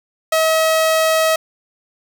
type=tone; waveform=sawtooth; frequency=640 Hz; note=D#5; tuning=49 cents sharp; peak=-9 dBFS; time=0.32-1.36 s; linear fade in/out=5 ms; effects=none